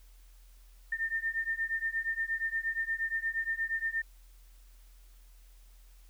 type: beating tone pair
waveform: sine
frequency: 1805 / 1813.5 Hz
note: A6 / A#6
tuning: +44 / -48 cents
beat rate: 8.5 Hz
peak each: -34 / -33 dBFS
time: 0.92-4.02 s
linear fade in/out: 5 ms
effects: added 42 Hz sine -53 dBFS peak until 6.09 s + white hiss -66 dBFS RMS until 6.09 s